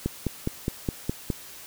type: click train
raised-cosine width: 3 ms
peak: -12 dBFS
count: 7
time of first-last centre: 0.06-1.302 s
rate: 4.83 Hz
effects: white hiss -44 dBFS RMS until 1.66 s